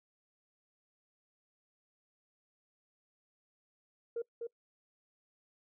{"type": "tone with echo", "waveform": "sine", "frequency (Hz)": 466.2, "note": "A#4", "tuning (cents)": 0, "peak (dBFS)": -32, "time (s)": [4.16, 4.22], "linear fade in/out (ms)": 5, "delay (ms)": 250, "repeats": 1, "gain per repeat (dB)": -4, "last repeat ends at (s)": 4.47, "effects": ["noise-tail reverb RT60 0.1 s tail -24 dB re dry", "tanh soft clip ceiling -30 dBFS"]}